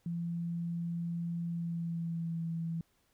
sine tone with pitch glide, 170 to 165.45 Hz, F3 to E3, -46 to +7 cents, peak -33 dBFS, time 0.06-2.81 s, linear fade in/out 2 ms, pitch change -47 cents, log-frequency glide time 1.45-2.44 s, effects pink hiss -73 dBFS RMS until 3.13 s

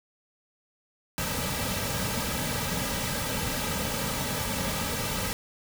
pink noise with comb filter, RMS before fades -30 dBFS, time 1.18-5.33 s, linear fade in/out 0 ms, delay 2.8 ms, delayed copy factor -0.7, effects none

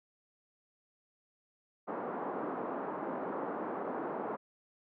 pink band-pass noise, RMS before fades -38 dBFS, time 1.87-4.37 s, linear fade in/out 20 ms, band 240 to 1200 Hz, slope 24 dB/octave, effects none

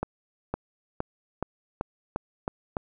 accelerating click train, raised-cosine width 1 ms, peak -14 dBFS, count 8, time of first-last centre 0.03-2.768 s, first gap 510 ms, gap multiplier 0.91, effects none

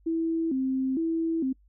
sine tone with vibrato, 293.7 Hz, D4, in tune, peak -24 dBFS, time 0.06-1.53 s, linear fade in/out 10 ms, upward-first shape square, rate 1.1 Hz, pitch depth 190 cents each way, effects noise-tail reverb RT60 0.1 s tail -25 dB re dry + added 50 Hz sine -57 dBFS peak until 1.68 s

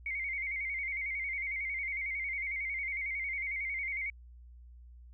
sine tone with vibrato, 2163 Hz, C#7, 43 cents flat, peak -33 dBFS, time 0.06-4.1 s, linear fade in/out 2 ms, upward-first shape square, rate 11 Hz, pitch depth 58 cents each way, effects added 60 Hz sine -50 dBFS peak until 5.13 s

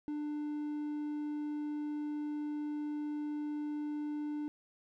triangle tone, 297.4 Hz, D4, 22 cents sharp, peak -33 dBFS, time 0.08-4.48 s, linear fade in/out 0 ms, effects none

